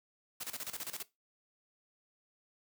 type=noise with tremolo; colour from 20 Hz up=white; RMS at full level=-40 dBFS; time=0.4-1.03 s; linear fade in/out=10 ms; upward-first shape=square; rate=15 Hz; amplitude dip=80%; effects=noise-tail reverb RT60 0.2 s tail -18 dB re dry + high-pass 100 Hz 12 dB/octave